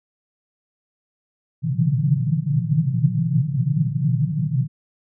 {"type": "band-pass noise", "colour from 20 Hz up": "white", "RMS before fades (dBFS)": -20, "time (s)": [1.62, 4.68], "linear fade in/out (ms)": 50, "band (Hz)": [120, 170], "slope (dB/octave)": 96, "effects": []}